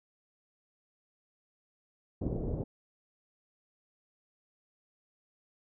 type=low-pass noise; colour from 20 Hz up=pink; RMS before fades=-34 dBFS; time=2.21-2.64 s; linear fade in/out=10 ms; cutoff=510 Hz; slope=24 dB/octave; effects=none